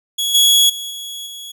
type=tone with level steps; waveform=sawtooth; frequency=3349 Hz; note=G#7; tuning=14 cents sharp; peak=-14 / -6 / -22 / -24 / -27 dBFS; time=0.18-1.52 s; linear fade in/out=10 ms; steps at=0.34 / 0.69 / 0.9 / 1.26 s; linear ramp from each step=10 ms; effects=none